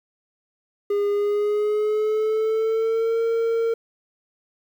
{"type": "tone with pitch glide", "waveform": "triangle", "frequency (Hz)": [407.7, 457.6], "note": ["G#4", "A#4"], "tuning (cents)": [-32, -32], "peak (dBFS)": -17, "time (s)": [0.9, 3.74], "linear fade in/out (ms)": 5, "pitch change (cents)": 200, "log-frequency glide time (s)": [1.1, 3.21], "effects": ["9-bit"]}